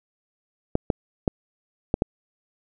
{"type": "clicks", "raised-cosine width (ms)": 2, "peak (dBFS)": -6, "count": 5, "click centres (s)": [0.754, 0.902, 1.278, 1.941, 2.021], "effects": []}